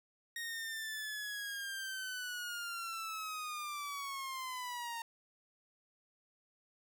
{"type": "linear sweep", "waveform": "sawtooth", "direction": "down", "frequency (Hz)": [1870, 917], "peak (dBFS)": -36, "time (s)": [0.36, 5.02], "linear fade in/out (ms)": 2, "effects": []}